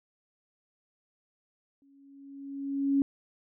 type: tone with exponential growth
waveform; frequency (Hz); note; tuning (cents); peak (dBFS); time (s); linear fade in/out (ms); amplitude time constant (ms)
sine; 277.2; C#4; 0; -20; 1.82-3.02; 1; 260
effects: none